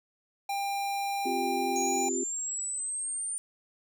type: tone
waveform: square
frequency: 797 Hz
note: G5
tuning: 28 cents sharp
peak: -30 dBFS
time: 0.49-2.09 s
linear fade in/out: 5 ms
type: chord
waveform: sine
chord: C suspended fourth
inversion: none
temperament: equal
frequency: 261.6 / 349.2 / 392 Hz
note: C4 / F4 / G4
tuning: 0 / 0 / 0 cents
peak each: -34 dBFS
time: 1.25-2.24 s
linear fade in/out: 10 ms
type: exponential sweep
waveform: sine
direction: up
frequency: 6645 to 9070 Hz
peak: -31 dBFS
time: 1.76-3.38 s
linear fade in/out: 0 ms
effects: none